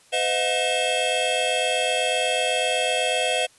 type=tone cluster; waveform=square; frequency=507 / 629 / 717 / 2639 / 3254 Hz; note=B4 / D#5 / F5 / E7 / G#7; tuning=+45 / +19 / +45 / +1 / -36 cents; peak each=-28 dBFS; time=0.12-3.47 s; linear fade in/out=20 ms; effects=white hiss -55 dBFS RMS until 3.58 s + resampled to 24000 Hz